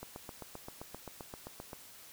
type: click train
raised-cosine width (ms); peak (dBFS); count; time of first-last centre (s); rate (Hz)
1; -29; 14; 0.03-1.732; 7.64
effects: white hiss -54 dBFS RMS until 2.12 s